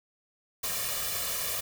white noise with comb filter, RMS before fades -32 dBFS, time 0.63-1.61 s, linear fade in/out 10 ms, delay 1.7 ms, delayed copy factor +0.75, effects none

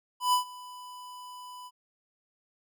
square tone with ADSR envelope, 995 Hz, B5, 13 cents sharp, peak -21 dBFS, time 0.2-1.71 s, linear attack 130 ms, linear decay 110 ms, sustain -22 dB, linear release 45 ms, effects none

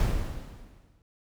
brown noise with exponential decay, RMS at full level -23 dBFS, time 0-1.02 s, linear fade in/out 1 ms, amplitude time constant 220 ms, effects none

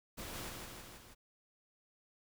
pink noise with echo, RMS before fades -45 dBFS, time 0.17-0.51 s, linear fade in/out 20 ms, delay 160 ms, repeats 4, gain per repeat -3 dB, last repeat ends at 1.15 s, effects none

